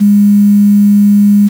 sine tone with quantisation, 204.4 Hz, G#3, 27 cents flat, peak -3 dBFS, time 0-1.49 s, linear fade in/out 20 ms, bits 5, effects none

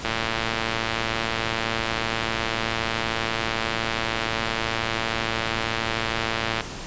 click train, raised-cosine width 0.3 ms, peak -8 dBFS, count 742, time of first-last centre 0.05-6.608 s, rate 113 Hz, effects pink hiss -35 dBFS RMS until 6.86 s + resampled to 16000 Hz

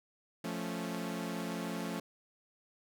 sawtooth chord, F augmented, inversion none, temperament equal, 174.61 / 220 / 277.2 Hz, F3 / A3 / C#4, 0 / 0 / 0 cents, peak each -36 / -36 / -38 dBFS, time 0.44-2 s, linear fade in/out 5 ms, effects none

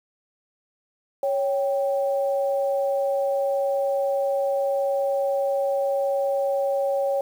sine tone pair together, 554.4 / 784 Hz, C#5 / G5, 0 / 0 cents, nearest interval tritone, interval 600 cents, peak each -21 / -29 dBFS, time 1.23-7.21 s, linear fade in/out 2 ms, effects 8-bit

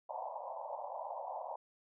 white band-pass noise, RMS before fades -43 dBFS, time 0.09-1.56 s, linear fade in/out 5 ms, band 540 to 990 Hz, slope 96 dB/octave, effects none

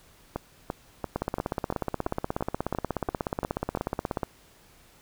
two click trains, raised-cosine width 1 ms, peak -13 / -15 dBFS, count 52 / 11, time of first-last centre 1.16-4.232 / 0.36-3.773 s, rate 16.6 / 2.93 Hz, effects pink hiss -57 dBFS RMS until 5.01 s

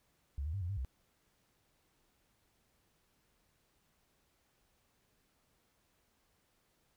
sine tone with pitch steps, 70 / 77.9 / 99.3 / 87 / 99.9 / 64.9 Hz, C#2 / D#2 / G2 / F2 / G2 / C2, +18 / +3 / +23 / -6 / +33 / -13 cents, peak -35 dBFS, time 0.38-0.848 s, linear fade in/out 0 ms, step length 78 ms, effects pink hiss -75 dBFS RMS until 6.96 s

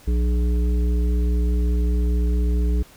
harmonic tone with a mistuned harmonic, 60 Hz, B1, 49 cents flat, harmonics 1 / 3 / 5 / 7, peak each -17 / -30 / -33 / -34 dBFS, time 0.07-2.83 s, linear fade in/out 10 ms, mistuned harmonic 3, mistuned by +23 cents, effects pink hiss -49 dBFS RMS until 2.96 s

